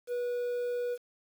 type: tone with quantisation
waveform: triangle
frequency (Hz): 486.9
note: B4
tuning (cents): -25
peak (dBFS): -28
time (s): 0.07-0.98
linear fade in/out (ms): 50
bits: 9
effects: none